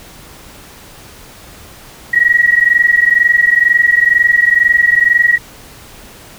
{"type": "tone pair together", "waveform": "sine", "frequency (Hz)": [1898, 1920.1], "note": ["A#6", "B6"], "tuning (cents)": [31, -49], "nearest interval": "unison", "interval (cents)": 20, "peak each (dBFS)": -10, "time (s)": [2.13, 5.38], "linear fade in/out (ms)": 10, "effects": ["pink hiss -37 dBFS RMS until 6.38 s"]}